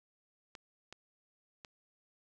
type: clicks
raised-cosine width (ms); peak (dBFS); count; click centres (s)
0.2; -30; 3; 0.552 / 0.926 / 1.648
effects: none